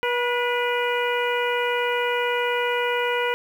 harmonic tone with a mistuned harmonic, 484.6 Hz, B4, 33 cents flat, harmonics 1 / 2 / 3 / 4 / 5 / 6, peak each -24 / -27 / -29 / -30 / -31 / -32 dBFS, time 0.03-3.34 s, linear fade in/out 0 ms, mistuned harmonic 4, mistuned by +49 cents, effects 8-bit

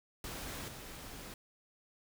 pink noise with level steps, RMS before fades -43 / -48 dBFS, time 0.24-1.34 s, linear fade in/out 2 ms, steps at 0.68 s, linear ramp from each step 2 ms, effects none

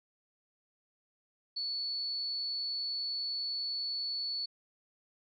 sine tone, 4435 Hz, C#8, in tune, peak -33 dBFS, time 1.56-4.46 s, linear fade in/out 10 ms, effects none

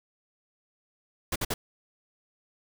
pink noise bursts, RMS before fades -29 dBFS, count 3, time 1.32-1.54 s, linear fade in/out 5 ms, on 38 ms, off 53 ms, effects none

